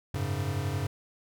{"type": "chord", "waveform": "square", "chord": "F# suspended second", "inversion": "none", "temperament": "equal", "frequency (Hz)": [92.5, 103.83, 138.59], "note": ["F#2", "G#2", "C#3"], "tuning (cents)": [0, 0, 0], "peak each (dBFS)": -34, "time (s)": [0.14, 0.87], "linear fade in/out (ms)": 5, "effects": []}